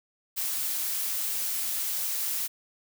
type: noise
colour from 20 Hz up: blue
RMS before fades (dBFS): -30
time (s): 0.36-2.48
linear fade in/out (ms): 20
effects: none